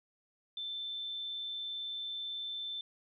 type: tone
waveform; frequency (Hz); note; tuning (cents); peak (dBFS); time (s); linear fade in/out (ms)
sine; 3541; A7; +10; -37; 0.57-2.81; 2
effects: none